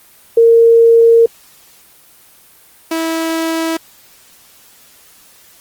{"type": "tone pair in turn", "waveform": ["sine", "sawtooth"], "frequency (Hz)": [460.9, 325.9], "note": ["A#4", "E4"], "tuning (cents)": [-20, -20], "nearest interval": "tritone", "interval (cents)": 600, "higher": "first", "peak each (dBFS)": [-4, -11], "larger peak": "first", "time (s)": [[0.37, 1.26], [2.91, 3.77]], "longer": "first", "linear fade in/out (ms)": 5, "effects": ["white hiss -45 dBFS RMS until 5.6 s", "Opus 24 kbps"]}